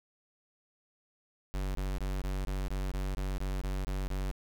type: tone bursts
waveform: square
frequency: 47.52 Hz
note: F#1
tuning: 47 cents sharp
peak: -32 dBFS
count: 12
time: 1.54-4.313 s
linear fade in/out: 0 ms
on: 210 ms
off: 23 ms
effects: none